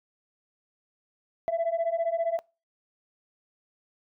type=beating tone pair; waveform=sine; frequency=659.3 / 674.3 Hz; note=E5 / E5; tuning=0 / +39 cents; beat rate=15 Hz; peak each=-26 dBFS; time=1.48-2.39 s; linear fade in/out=0 ms; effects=noise-tail reverb RT60 0.3 s tail -25 dB re dry + tanh soft clip ceiling -21 dBFS